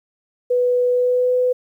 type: tone with pitch glide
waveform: sine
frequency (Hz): 493.9 to 500.8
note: B4 to B4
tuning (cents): 0 to +24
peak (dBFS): -14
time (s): 0.5-1.53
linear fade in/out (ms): 10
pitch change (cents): +24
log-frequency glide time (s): 0.9-1.34
effects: 9-bit